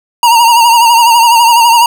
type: tone with vibrato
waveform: square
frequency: 933 Hz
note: A#5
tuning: 1 cent sharp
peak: -4 dBFS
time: 0.23-1.86 s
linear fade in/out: 2 ms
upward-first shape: triangle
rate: 12 Hz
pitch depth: 68 cents each way
effects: none